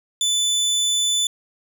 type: tone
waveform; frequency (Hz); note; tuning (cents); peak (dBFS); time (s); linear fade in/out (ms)
25% pulse; 3500; A7; -10; -14; 0.21-1.27; 2
effects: none